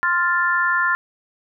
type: chord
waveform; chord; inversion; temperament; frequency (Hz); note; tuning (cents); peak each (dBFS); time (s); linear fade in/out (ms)
sine; F major; second; equal; 1046.5 / 1396.9 / 1760; C6 / F6 / A6; 0 / 0 / 0; -22 / -20 / -20; 0.03-0.95; 0
effects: none